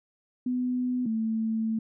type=tone pair in turn; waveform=sine; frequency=250 / 222.3 Hz; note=B3 / A3; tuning=+21 / +18 cents; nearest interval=major second; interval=203 cents; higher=first; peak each=-25 dBFS; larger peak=neither; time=0.46-1.06 / 1.06-1.79 s; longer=second; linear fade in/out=5 ms; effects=none